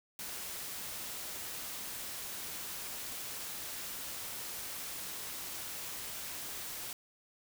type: noise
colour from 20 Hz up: white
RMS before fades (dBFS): -42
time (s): 0.19-6.93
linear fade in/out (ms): 2
effects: none